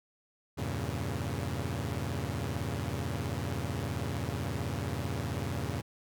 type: chord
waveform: sawtooth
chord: E diminished seventh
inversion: none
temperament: equal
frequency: 82.41 / 98 / 116.54 / 138.59 Hz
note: E2 / G2 / Bb2 / Db3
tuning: 0 / 0 / 0 / 0 cents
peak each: -34 dBFS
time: 0.57-5.82 s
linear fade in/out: 20 ms
effects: none

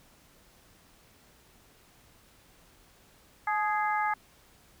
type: harmonic tone with a mistuned harmonic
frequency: 415.3 Hz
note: G#4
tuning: in tune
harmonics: 2 / 3 / 4 / 5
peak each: -28 / -32 / -34 / -36 dBFS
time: 3.47-4.14 s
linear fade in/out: 5 ms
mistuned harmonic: 2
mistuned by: +41 cents
effects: pink hiss -60 dBFS RMS until 4.8 s

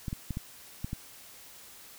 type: clicks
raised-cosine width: 5 ms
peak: -21 dBFS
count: 6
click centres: 0.082 / 0.129 / 0.307 / 0.371 / 0.845 / 0.931 s
effects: white hiss -51 dBFS RMS until 1.98 s

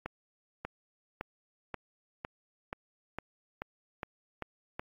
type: accelerating click train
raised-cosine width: 0.5 ms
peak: -21 dBFS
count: 11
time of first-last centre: 0.06-4.795 s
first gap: 590 ms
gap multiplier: 0.95
effects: AAC 32 kbps

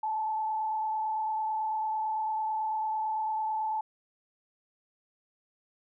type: tone with frequency modulation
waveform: sine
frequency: 870 Hz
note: A5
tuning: 20 cents flat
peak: -28 dBFS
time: 0.03-3.81 s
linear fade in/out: 5 ms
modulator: 29 Hz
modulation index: 0.58
effects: none

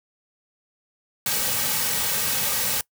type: noise with comb filter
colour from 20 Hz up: white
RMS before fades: -24 dBFS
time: 1.26-2.81 s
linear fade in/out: 2 ms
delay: 2.9 ms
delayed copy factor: -0.75
effects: noise-tail reverb RT60 0.1 s tail -23 dB re dry

